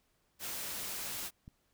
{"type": "noise", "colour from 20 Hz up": "white", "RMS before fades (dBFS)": -40, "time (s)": [0.39, 1.31], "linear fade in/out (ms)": 50}
{"type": "click", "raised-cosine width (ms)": 5, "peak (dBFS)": -37, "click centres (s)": 1.479}
{"effects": ["pink hiss -75 dBFS RMS until 1.73 s"]}